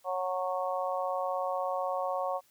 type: harmonic tone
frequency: 183.8 Hz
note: F#3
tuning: 11 cents flat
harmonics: 3 / 4 / 5 / 6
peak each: -33 / -34 / -38 / -36 dBFS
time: 0.04-2.41 s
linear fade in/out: 50 ms
effects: white hiss -66 dBFS RMS until 2.5 s